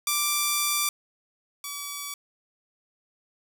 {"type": "tone pair in turn", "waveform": "5% pulse", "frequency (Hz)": [1174.7, 1145.2], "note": ["D6", "D6"], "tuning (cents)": [0, -44], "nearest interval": "unison", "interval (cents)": 44, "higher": "first", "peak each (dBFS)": [-11, -21], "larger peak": "first", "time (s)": [[0.07, 0.89], [1.64, 2.14]], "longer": "first", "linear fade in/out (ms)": 2, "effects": []}